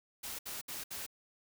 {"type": "noise bursts", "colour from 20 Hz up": "white", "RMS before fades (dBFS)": -42, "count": 4, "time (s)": [0.23, 1.065], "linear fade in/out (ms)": 10, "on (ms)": 160, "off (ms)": 65, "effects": []}